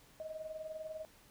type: tone with tremolo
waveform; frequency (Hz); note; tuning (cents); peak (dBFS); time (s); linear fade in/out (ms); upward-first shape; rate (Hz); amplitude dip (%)
sine; 629; D#5; +19; -38; 0.2-1.05; 0; triangle; 20; 75
effects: pink hiss -63 dBFS RMS until 1.3 s